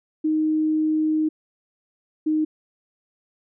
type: tone pair in turn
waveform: sine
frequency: 311.1 / 309.9 Hz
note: D#4 / D#4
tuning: 0 / -7 cents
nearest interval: unison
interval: 7 cents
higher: first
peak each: -18 dBFS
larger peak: neither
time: 0.24-1.29 / 2.26-2.45 s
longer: first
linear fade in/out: 10 ms
effects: none